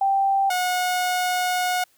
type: tone pair in turn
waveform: sine / sawtooth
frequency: 784 / 726.8 Hz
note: G5 / F#5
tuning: 0 / -31 cents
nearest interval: minor second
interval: 131 cents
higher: first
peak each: -17 dBFS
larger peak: neither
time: 0.01-0.5 / 0.5-1.84 s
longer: second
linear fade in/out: 5 ms
effects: white hiss -61 dBFS RMS until 1.97 s